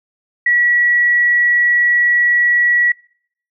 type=tone; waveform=sine; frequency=1932 Hz; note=B6; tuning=39 cents flat; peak=-10 dBFS; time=0.46-2.92 s; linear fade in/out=5 ms; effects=noise-tail reverb RT60 0.6 s tail -24 dB re dry